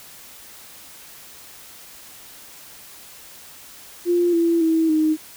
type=tone with pitch steps; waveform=sine; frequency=349.2 / 336.1 / 323.6 / 311.5 Hz; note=F4 / E4 / E4 / D#4; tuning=0 / +34 / -32 / +2 cents; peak=-15 dBFS; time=4.05-5.17 s; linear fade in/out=50 ms; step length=280 ms; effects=white hiss -43 dBFS RMS until 5.36 s